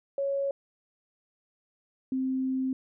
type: tone pair in turn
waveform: sine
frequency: 554.4 / 261.6 Hz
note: C#5 / C4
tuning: 0 / 0 cents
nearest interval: octave + minor second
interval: 1300 cents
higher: first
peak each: -26 dBFS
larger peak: neither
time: 0.18-0.51 / 2.12-2.73 s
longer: second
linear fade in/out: 2 ms
effects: none